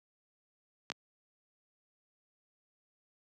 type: clicks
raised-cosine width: 0.2 ms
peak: -18 dBFS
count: 2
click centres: 0.901 / 0.918 s
effects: high-pass 150 Hz 12 dB/octave